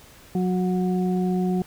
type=harmonic tone; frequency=182.9 Hz; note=F#3; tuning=20 cents flat; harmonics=1 / 2 / 4; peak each=-21 / -27 / -33 dBFS; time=0.35-1.62 s; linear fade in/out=2 ms; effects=pink hiss -49 dBFS RMS until 1.66 s